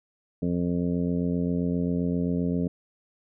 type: harmonic tone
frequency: 87.6 Hz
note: F2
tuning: 6 cents sharp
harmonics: 1 / 2 / 3 / 4 / 5 / 6 / 7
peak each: -35 / -26 / -28 / -41 / -34 / -40 / -41 dBFS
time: 0.42-2.68 s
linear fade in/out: 5 ms
effects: none